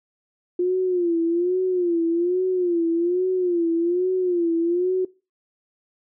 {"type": "tone with vibrato", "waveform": "sine", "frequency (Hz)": 351.5, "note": "F4", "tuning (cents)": 11, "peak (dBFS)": -18, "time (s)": [0.59, 5.05], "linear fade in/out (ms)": 5, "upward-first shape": "sine", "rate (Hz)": 1.2, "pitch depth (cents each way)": 100, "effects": ["noise-tail reverb RT60 0.3 s tail -22 dB re dry"]}